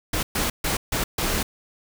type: noise bursts at uneven times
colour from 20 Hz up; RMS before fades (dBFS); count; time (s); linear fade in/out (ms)
pink; -24; 5; 0.13-0.23 / 0.35-0.5 / 0.64-0.77 / 0.92-1.04 / 1.18-1.43; 5
effects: none